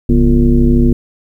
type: tone with frequency modulation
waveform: sine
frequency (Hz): 138.3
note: C#3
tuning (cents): -4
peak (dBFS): -6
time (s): 0.09-0.93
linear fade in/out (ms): 5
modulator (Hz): 103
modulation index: 1.8
effects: 8-bit